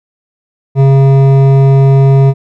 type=tone with hard clipping; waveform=triangle; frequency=136.1 Hz; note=C#3; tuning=31 cents flat; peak=-5 dBFS; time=0.75-2.34 s; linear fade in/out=50 ms; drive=15 dB; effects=none